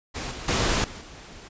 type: noise with level steps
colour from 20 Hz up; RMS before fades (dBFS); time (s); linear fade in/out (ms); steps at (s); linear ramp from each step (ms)
pink; -32 / -36 / -23 / -40 / -44; 0.14-1.49; 20; 0.31 / 0.48 / 0.84 / 1.01; 2
effects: resampled to 16000 Hz